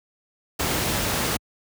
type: noise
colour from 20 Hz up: pink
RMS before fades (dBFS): -24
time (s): 0.59-1.37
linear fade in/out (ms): 10
effects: high-pass 60 Hz 12 dB/octave